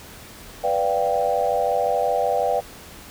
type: chord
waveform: sine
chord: G dominant seventh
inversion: first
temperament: equal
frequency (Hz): 493.9 / 587.3 / 698.5 / 784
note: B4 / D5 / F5 / G5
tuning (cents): 0 / 0 / 0 / 0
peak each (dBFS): -24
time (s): 0.63-2.61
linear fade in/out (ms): 20
effects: pink hiss -42 dBFS RMS until 3.1 s